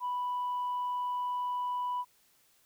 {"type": "tone", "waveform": "sine", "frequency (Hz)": 987.8, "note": "B5", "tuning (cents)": 0, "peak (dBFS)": -29, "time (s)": [0, 2.05], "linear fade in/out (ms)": 50, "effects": ["tanh soft clip ceiling -28 dBFS", "white hiss -67 dBFS RMS until 2.65 s"]}